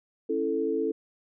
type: chord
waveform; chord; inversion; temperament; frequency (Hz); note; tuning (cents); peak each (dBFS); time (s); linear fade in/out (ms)
sine; A major; first; just; 275 / 330 / 440; C#4 / E4 / A4; -14 / +2 / 0; -32 / -30 / -27; 0.29-0.92; 10
effects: none